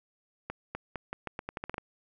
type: accelerating click train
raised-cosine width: 0.5 ms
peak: -20 dBFS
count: 12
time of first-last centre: 0.5-1.781 s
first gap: 250 ms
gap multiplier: 0.83
effects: none